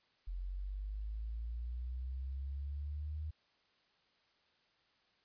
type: linear sweep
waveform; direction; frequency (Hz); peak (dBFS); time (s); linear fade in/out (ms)
sine; up; 43.65 to 77.78; -38; 0.27-3.31; 10
effects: white hiss -73 dBFS RMS until 5.24 s + resampled to 11025 Hz